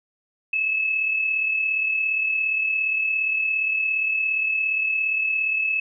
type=tone with amplitude modulation; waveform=sine; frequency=2599 Hz; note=E7; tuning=25 cents flat; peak=-18 dBFS; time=0.53-5.8 s; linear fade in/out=5 ms; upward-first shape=sine; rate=37.3 Hz; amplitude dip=45%; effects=none